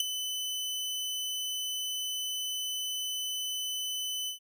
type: tone with ADSR envelope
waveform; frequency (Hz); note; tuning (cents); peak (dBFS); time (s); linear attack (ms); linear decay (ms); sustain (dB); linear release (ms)
sawtooth; 3014; F#7; +31; -19; 0-4.39; 3; 12; -10; 110
effects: none